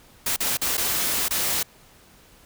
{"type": "noise with dropouts", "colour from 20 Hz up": "white", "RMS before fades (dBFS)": -24, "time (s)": [0.26, 1.63], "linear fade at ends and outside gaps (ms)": 5, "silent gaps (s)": [[0.363, 0.403], [0.572, 0.615], [0.771, 0.777], [1.284, 1.307]], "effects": ["pink hiss -53 dBFS RMS until 2.45 s"]}